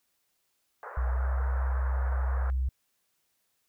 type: band-pass noise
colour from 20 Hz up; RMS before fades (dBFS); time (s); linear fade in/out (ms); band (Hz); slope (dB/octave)
white; -42; 0.83-2.5; 0; 450 to 1600; 48
type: tone with pitch glide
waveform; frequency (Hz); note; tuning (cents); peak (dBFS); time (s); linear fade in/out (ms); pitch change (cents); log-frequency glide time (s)
sine; 61.74 to 64.7; B1 to C2; 0 to -19; -25; 0.97-2.69; 5; +81; 1.1-1.19
effects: white hiss -75 dBFS RMS until 3.68 s